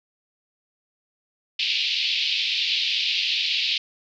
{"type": "band-pass noise", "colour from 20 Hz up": "pink", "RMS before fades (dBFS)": -24, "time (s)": [1.59, 3.78], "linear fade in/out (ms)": 5, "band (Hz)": [2500, 4600], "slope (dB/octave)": 48, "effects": []}